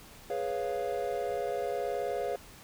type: chord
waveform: triangle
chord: C# dominant seventh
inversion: second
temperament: equal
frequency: 415.3 / 493.9 / 554.4 / 698.5 Hz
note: G#4 / B4 / C#5 / E#5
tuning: 0 / 0 / 0 / 0 cents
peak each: -34 dBFS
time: 0.3-2.36 s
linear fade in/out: 2 ms
effects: pink hiss -52 dBFS RMS until 2.63 s